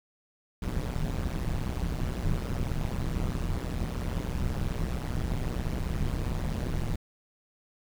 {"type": "noise with amplitude modulation", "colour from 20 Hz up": "brown", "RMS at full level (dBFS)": -26, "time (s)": [0.62, 6.96], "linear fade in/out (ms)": 5, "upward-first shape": "sine", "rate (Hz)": 126, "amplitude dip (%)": 100, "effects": []}